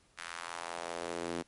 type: tone with high-pass filter sweep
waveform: sawtooth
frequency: 85.1 Hz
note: F2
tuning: 44 cents flat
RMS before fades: -40 dBFS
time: 0.17-1.43 s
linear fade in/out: 20 ms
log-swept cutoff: 1600 to 280 Hz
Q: 1.5
effects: pink hiss -67 dBFS RMS until 1.47 s + MP3 48 kbps